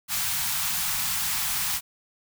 white band-stop noise, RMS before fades -27 dBFS, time 0.08-1.81 s, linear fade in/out 50 ms, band 210 to 730 Hz, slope 48 dB/octave, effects none

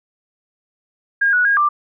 sine tone with pitch steps, 1622 / 1468 / 1630 / 1182 Hz, G#6 / F#6 / G#6 / D6, -41 / -14 / -33 / +11 cents, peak -12 dBFS, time 1.21-1.69 s, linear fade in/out 10 ms, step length 120 ms, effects none

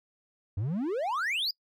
triangle exponential sweep, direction up, 89.9 to 5080 Hz, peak -26 dBFS, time 0.57-1.51 s, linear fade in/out 5 ms, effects noise-tail reverb RT60 0.1 s tail -26 dB re dry

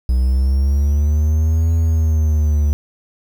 triangle linear two-way sweep, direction up then down, 61.74 to 82.41 to 72.7 Hz, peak -10 dBFS, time 0.09-2.73 s, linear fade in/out 0 ms, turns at 1.73 s, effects 7-bit

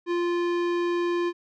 sine tone with tanh clipping, 347.7 Hz, F4, 8 cents flat, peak -25 dBFS, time 0.06-1.33 s, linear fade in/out 50 ms, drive 18 dB, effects none

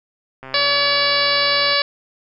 click train, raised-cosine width 0.5 ms, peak -20 dBFS, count 173, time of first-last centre 0.43-1.733 s, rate 132 Hz
harmonic tone, 570 Hz, C#5, 48 cents sharp, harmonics 1 / 2 / 3 / 4 / 5 / 6 / 7 / 8 / 9, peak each -23 / -23 / -23 / -23 / -26 / -27 / -22 / -22 / -26 dBFS, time 0.54-1.82 s, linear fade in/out 2 ms
effects none

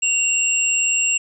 sine tone pair together, 2760 / 7611 Hz, F7 / A#8, -21 / +35 cents, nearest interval octave + tritone, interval 1756 cents, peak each -19 dBFS, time 0.02-1.18 s, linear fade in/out 10 ms, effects none

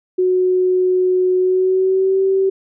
sine tone with pitch glide, 367.6 to 384.8 Hz, F#4 to G4, -11 to -32 cents, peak -12 dBFS, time 0.18-2.5 s, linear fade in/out 10 ms, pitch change +79 cents, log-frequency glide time 1.37-2.21 s, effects none

